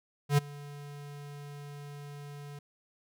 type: tone with ADSR envelope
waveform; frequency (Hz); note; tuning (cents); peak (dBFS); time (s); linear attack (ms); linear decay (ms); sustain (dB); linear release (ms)
square; 144.3; D3; -30; -20; 0.29-2.59; 88; 15; -23; 4
effects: none